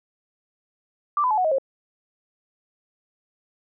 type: tone with pitch steps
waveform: sine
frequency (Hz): 1174.7 / 1005.1 / 859.9 / 735.8 / 629.5 / 538.6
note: D6 / B5 / A5 / F#5 / D#5 / C#5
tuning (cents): 0 / +30 / -40 / -10 / +20 / -50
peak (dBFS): -18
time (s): 1.17-1.584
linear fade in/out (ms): 2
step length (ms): 69
effects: none